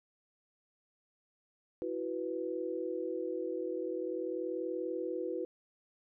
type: chord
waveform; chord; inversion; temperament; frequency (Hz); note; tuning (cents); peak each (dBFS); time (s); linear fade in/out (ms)
sine; E suspended second; none; equal; 329.6 / 370 / 493.9; E4 / F#4 / B4; 0 / 0 / 0; -39 / -38 / -38; 1.82-5.45; 0
effects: none